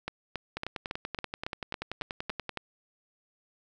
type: two click trains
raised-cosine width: 0.3 ms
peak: -18 / -17 dBFS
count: 21 / 10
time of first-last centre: 0.57-2.493 / 0.08-2.573 s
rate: 10.4 / 3.61 Hz
effects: none